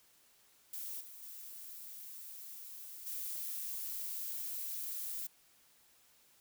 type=noise with level steps; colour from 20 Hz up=violet; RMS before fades=-43 / -52 / -49 / -41 dBFS; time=0.73-5.27 s; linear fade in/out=5 ms; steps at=1 / 1.22 / 3.06 s; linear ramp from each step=10 ms; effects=white hiss -67 dBFS RMS until 6.4 s